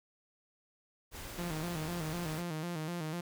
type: noise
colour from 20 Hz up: pink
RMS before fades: -45 dBFS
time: 1.11-2.44 s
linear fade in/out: 50 ms
type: tone with vibrato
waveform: sawtooth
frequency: 164.81 Hz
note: E3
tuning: in tune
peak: -32 dBFS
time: 1.38-3.21 s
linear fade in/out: 5 ms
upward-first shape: square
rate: 4 Hz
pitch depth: 95 cents each way
effects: none